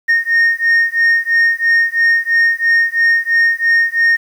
sine beating tone pair, 1843 / 1846 Hz, A#6 / A#6, -20 / -17 cents, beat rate 3 Hz, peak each -11 dBFS, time 0.08-4.17 s, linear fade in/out 20 ms, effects tanh soft clip ceiling -7 dBFS + 7-bit

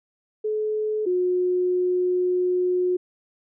sine tone pair in turn, 429 / 362 Hz, A4 / F#4, -44 / -38 cents, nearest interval minor third, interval 294 cents, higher first, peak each -22 / -19 dBFS, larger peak second, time 0.44-1.06 / 1.06-2.97 s, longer second, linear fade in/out 10 ms, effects none

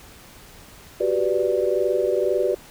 sine chord, G major seventh, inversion third, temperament equal, 370 / 392 / 493.9 / 587.3 Hz, F#4 / G4 / B4 / D5, 0 / 0 / 0 / 0 cents, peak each -24 dBFS, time 1-2.55 s, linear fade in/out 10 ms, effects pink hiss -46 dBFS RMS until 2.7 s

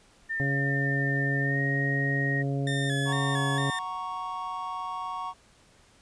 sine tone with pitch glide, 1803 to 1870.9 Hz, A6 to A#6, +42 to +6 cents, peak -28 dBFS, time 0.29-2.43 s, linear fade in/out 20 ms, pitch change +64 cents, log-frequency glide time 1.42-1.6 s
harmonic tone, 138.59 Hz, C#3, in tune, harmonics 1 / 2 / 3 / 4 / 5, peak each -27 / -33 / -37 / -39 / -41 dBFS, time 0.4-3.7 s, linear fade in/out 0 ms
30% pulse tone with vibrato, 1760 Hz, A6, in tune, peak -28 dBFS, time 2.67-3.79 s, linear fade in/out 2 ms, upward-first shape square, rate 2.2 Hz, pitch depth 49 cents each way
triangle chord, F# major, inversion none, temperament equal, 740 / 932.3 / 1108.7 Hz, F#5 / A#5 / C#6, 0 / 0 / 0 cents, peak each -37 / -35 / -32 dBFS, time 3.05-5.34 s, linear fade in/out 50 ms
effects pink hiss -59 dBFS RMS until 6.01 s + resampled to 22050 Hz

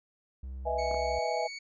triangle tone, 65.2 Hz, C2, 5 cents flat, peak -35 dBFS, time 0.43-1.19 s, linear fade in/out 5 ms
sine chord, E major seventh, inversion second, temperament equal with one note detuned, 493.9 / 624.8 / 659.3 / 830.6 Hz, B4 / D#5 / E5 / G#5, 0 / +7 / 0 / 0 cents, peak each -35 / -35 / -33 / -33 dBFS, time 0.65-1.48 s, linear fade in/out 20 ms
25% pulse tone with pitch glide, 2219 to 2233 Hz, C#7 to C#7, +1 to +12 cents, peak -35 dBFS, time 0.78-1.59 s, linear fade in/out 10 ms, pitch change +11 cents, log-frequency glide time 0.94-1.18 s
clicks, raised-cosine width 1 ms, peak -28 dBFS, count 2, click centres 0.913 / 0.944 s
effects resampled to 16000 Hz

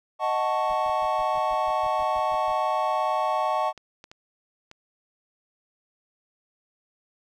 triangle chord, D# half-diminished seventh, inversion none, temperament equal, 622.3 / 740 / 880 / 1108.7 Hz, D#5 / F#5 / A5 / C#6, 0 / 0 / 0 / 0 cents, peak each -26 dBFS, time 0.19-3.73 s, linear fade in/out 50 ms
brown noise bursts, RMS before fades -45 dBFS, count 12, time 0.69-2.524 s, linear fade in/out 10 ms, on 52 ms, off 110 ms
clicks, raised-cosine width 0.2 ms, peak -27 dBFS, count 4, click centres 3.777 / 4.041 / 4.115 / 4.714 s
effects none

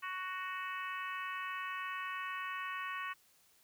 harmonic tone, 371.4 Hz, F#4, 7 cents sharp, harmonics 3 / 4 / 5 / 6 / 7 / 8, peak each -41 / -46 / -44 / -51 / -47 / -53 dBFS, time 0.02-3.14 s, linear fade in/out 20 ms, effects white hiss -68 dBFS RMS until 3.63 s

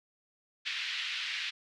pink band-pass noise, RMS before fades -36 dBFS, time 0.65-1.51 s, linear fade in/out 20 ms, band 2000 to 4000 Hz, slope 24 dB/octave, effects none

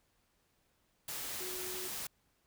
sine tone in noise, 367.8 Hz, F#4, 10 cents flat, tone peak -45 dBFS, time 1.4-1.88 s, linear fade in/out 5 ms, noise white, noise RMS -41 dBFS, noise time 1.08-2.07 s, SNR -7 dB, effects pink hiss -75 dBFS RMS until 2.46 s

